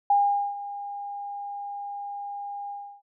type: tone with ADSR envelope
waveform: sine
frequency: 810 Hz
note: G#5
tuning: 43 cents flat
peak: -16 dBFS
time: 0.1-3.02 s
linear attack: 4 ms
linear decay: 440 ms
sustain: -16 dB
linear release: 320 ms
effects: none